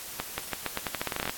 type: accelerating click train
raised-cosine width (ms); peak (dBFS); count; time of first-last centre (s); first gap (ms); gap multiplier
0.3; -13; 16; 0.2-1.295; 180; 0.85
effects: white hiss -40 dBFS RMS until 1.37 s + AAC 64 kbps